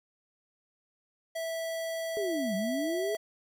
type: tone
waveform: square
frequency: 656 Hz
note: E5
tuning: 9 cents flat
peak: -33 dBFS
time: 1.35-3.17 s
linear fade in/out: 10 ms
type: linear two-way sweep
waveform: sine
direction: down then up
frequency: 430 to 185.8 to 430 Hz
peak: -30 dBFS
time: 2.17-3.15 s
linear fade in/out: 0 ms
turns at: 2.55 s
effects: none